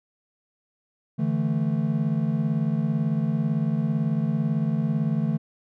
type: chord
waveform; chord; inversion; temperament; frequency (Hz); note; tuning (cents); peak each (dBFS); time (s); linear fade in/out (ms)
triangle; D suspended second; none; equal; 146.83 / 164.81 / 220; D3 / E3 / A3; 0 / 0 / 0; -24; 1.18-5.38; 20
effects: none